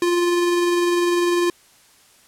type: tone with tremolo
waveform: square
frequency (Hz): 349.2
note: F4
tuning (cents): 0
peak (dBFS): -16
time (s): 0.02-1.5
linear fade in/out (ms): 2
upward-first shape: sine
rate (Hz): 20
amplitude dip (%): 25
effects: white hiss -53 dBFS RMS until 2.27 s + low-pass 11000 Hz 12 dB/octave